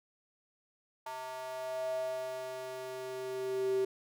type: tone with high-pass filter sweep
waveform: square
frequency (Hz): 129.2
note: C3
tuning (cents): -21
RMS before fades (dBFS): -37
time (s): 1.06-3.85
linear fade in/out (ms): 5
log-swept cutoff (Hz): 820 to 380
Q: 8.5
effects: none